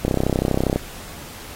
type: click train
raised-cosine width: 2 ms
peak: -5 dBFS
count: 24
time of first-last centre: 0.05-0.76 s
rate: 32.4 Hz
effects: pink hiss -38 dBFS RMS until 1.55 s + AAC 48 kbps